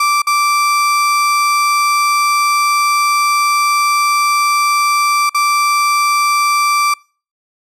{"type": "tone with dropouts", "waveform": "35% pulse", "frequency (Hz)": 1171, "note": "D6", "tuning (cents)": -5, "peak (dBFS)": -9, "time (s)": [0, 6.94], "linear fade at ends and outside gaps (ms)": 5, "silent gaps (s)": [[0.22, 0.269], [5.295, 5.345]], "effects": ["noise-tail reverb RT60 0.4 s tail -26 dB re dry", "low-pass 12000 Hz 12 dB/octave"]}